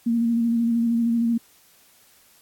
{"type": "tone with vibrato", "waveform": "sine", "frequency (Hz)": 232.6, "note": "A#3", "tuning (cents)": -4, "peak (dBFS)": -18, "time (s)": [0.06, 1.38], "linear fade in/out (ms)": 10, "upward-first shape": "square", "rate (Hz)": 13, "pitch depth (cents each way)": 21, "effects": ["white hiss -56 dBFS RMS until 2.41 s", "AAC 64 kbps"]}